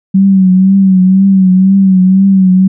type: tone with vibrato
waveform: sine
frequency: 190 Hz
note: F#3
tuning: 46 cents sharp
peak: -3 dBFS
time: 0.14-2.68 s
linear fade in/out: 10 ms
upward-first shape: triangle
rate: 2 Hz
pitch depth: 63 cents each way
effects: none

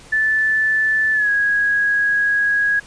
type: tone with pitch glide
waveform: sine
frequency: 1752 to 1655.6 Hz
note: A6 to G#6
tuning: -8 to -6 cents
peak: -14 dBFS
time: 0.12-2.8 s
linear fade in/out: 10 ms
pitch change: -98 cents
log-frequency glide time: 1.13-1.3 s
effects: pink hiss -43 dBFS RMS until 2.86 s + resampled to 22050 Hz

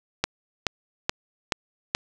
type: click train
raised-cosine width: 0.2 ms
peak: -4 dBFS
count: 5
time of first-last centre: 0.24-1.949 s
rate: 2.34 Hz
effects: none

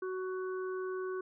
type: harmonic tone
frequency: 372.9 Hz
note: F#4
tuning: 14 cents sharp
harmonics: 1 / 3 / 4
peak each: -35 / -45 / -47 dBFS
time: 0.02-1.21 s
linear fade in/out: 5 ms
effects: none

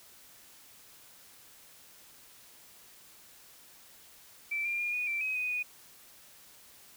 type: tone with pitch steps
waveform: sine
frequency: 2330 / 2390 / 2418 / 2465 / 2346 / 2533 / 2493 / 2471 Hz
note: D7 / D7 / D7 / D#7 / D7 / D#7 / D#7 / D#7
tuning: -14 / +30 / +50 / -17 / -2 / +30 / +3 / -13 cents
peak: -30 dBFS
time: 4.51-5.63 s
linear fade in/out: 10 ms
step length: 140 ms
effects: white hiss -56 dBFS RMS until 6.96 s

